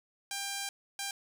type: tone bursts at uneven times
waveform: 5% pulse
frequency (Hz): 795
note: G5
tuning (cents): +24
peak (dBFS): -23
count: 2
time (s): 0.31-0.69 / 0.99-1.11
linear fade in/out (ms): 2
effects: none